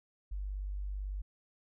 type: tone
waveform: sine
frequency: 49 Hz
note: G1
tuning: in tune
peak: -35 dBFS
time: 0.31-1.22 s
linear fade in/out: 10 ms
effects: none